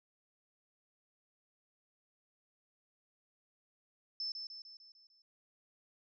sine tone with echo, 5274 Hz, E8, in tune, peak -36 dBFS, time 4.2-4.32 s, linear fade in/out 2 ms, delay 150 ms, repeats 6, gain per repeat -5 dB, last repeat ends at 5.22 s, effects none

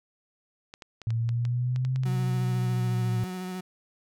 clicks, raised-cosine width 0.2 ms, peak -25 dBFS, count 10, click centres 0.739 / 0.822 / 1.017 / 1.105 / 1.291 / 1.452 / 1.761 / 1.85 / 1.96 / 2.035 s
sine exponential two-way sweep, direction up then down, 112.8 to 130.81 to 116.3 Hz, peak -24 dBFS, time 1.07-3.24 s, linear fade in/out 0 ms, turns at 1.97 s
35% pulse tone with vibrato, 184 Hz, F#3, 9 cents flat, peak -31 dBFS, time 2.05-3.61 s, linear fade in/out 10 ms, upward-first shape square, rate 14 Hz, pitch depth 15 cents each way
effects none

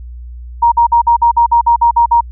sine tone bursts, 940 Hz, A#5, 14 cents sharp, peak -5 dBFS, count 11, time 0.62-2.21 s, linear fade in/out 10 ms, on 100 ms, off 49 ms, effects added 60 Hz sine -26 dBFS peak until 2.31 s

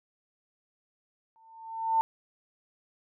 sine tone with exponential growth, 899 Hz, A5, 37 cents sharp, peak -19 dBFS, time 1.36-2.01 s, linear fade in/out 0 ms, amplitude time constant 140 ms, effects none

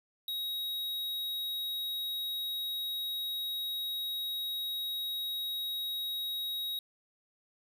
square tone, 3800 Hz, A#7, 33 cents sharp, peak -34 dBFS, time 0.28-6.79 s, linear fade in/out 2 ms, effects none

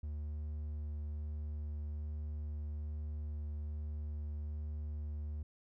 triangle tone, 74.9 Hz, D2, 35 cents sharp, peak -36 dBFS, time 0.03-5.43 s, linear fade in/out 5 ms, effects none

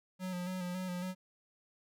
square tone with vibrato, 181.7 Hz, F#3, 31 cents flat, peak -37 dBFS, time 0.19-1.15 s, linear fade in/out 50 ms, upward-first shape square, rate 3.6 Hz, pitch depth 32 cents each way, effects none

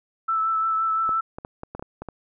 sine tone with vibrato, 1318.5 Hz, E6, in tune, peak -20 dBFS, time 0.28-1.21 s, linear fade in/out 10 ms, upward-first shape triangle, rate 5.8 Hz, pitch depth 20 cents each way
clicks, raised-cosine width 1 ms, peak -20 dBFS, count 9, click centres 1.092 / 1.385 / 1.449 / 1.634 / 1.75 / 1.795 / 1.825 / 2.02 / 2.087 s
effects none

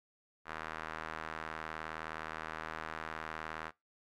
sawtooth tone with band-pass filter, 79.4 Hz, D#2, 36 cents sharp, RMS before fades -43 dBFS, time 0.45-3.72 s, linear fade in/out 50 ms, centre 1400 Hz, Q 1.8, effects noise-tail reverb RT60 0.2 s tail -22 dB re dry

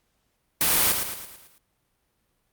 white noise with echo, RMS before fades -21 dBFS, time 0.61-0.92 s, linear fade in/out 0 ms, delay 110 ms, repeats 6, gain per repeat -6 dB, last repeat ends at 1.58 s, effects pink hiss -72 dBFS RMS until 2.52 s + Opus 48 kbps

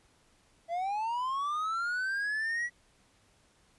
triangle linear sweep, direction up, 659.3 to 1947 Hz, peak -28 dBFS, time 0.68-2.7 s, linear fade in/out 50 ms, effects pink hiss -66 dBFS RMS until 3.78 s + resampled to 24000 Hz

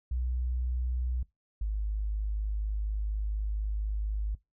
sine tone pair in turn, 61.74 / 52.1 Hz, B1 / G#1, 0 / +6 cents, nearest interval minor third, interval 294 cents, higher first, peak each -28 dBFS, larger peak neither, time 0.11-1.23 / 1.61-4.35 s, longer second, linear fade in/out 5 ms, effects noise-tail reverb RT60 0.2 s tail -22 dB re dry

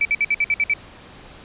sine tone bursts, 2311 Hz, D7, 28 cents flat, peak -15 dBFS, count 8, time 0.01-0.737 s, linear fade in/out 2 ms, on 41 ms, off 57 ms, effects pink hiss -43 dBFS RMS until 1.44 s + resampled to 8000 Hz

